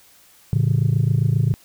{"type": "chord", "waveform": "sine", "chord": "A major", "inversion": "none", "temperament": "just", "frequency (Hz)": [110, 137.5, 165], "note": ["A2", "C#3", "E3"], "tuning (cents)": [0, -14, 2], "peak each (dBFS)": [-17, -17, -22], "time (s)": [0.53, 1.54], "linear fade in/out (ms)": 0, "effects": ["tanh soft clip ceiling -10 dBFS", "white hiss -52 dBFS RMS until 1.64 s"]}